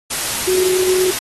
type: tone in noise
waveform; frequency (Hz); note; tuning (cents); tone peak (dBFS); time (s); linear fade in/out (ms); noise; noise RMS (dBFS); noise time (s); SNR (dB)
sine; 370; F#4; 0; -13; 0.47-1.11; 10; white; -21; 0.1-1.19; +5
effects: AAC 32 kbps